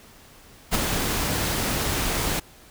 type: noise with ADSR envelope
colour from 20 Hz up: pink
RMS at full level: -19 dBFS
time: 0.71-2.4 s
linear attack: 39 ms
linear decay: 10 ms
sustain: -6 dB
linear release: 11 ms
effects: pink hiss -50 dBFS RMS until 2.7 s